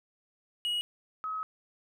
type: tone pair in turn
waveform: triangle / sine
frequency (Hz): 2902 / 1276.4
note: F#7 / D#6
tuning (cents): -34 / +44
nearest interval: octave + major second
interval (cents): 1422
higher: first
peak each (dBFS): -27 / -32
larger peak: first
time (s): 0.65-0.81 / 1.24-1.43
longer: second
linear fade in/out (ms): 0
effects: none